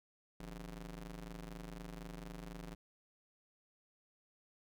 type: ring-modulated tone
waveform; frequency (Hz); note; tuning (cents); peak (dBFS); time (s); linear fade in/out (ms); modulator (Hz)
sawtooth; 109.7; A2; -5; -39; 0.4-2.75; 5; 66.9
effects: none